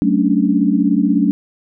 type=chord; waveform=sine; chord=D major seventh; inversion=first; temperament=equal with one note detuned; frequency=188.67 / 220 / 277.2 / 293.7 Hz; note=F#3 / A3 / C#4 / D4; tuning=+34 / 0 / 0 / 0 cents; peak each=-17 dBFS; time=0.02-1.31 s; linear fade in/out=0 ms; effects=none